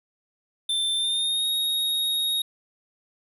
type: tone with pitch glide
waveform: square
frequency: 3558 to 3752 Hz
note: A7 to A#7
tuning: +19 to +11 cents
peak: -23 dBFS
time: 0.69-2.42 s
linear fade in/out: 5 ms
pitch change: +92 cents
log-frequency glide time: 0.95-1.47 s
effects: none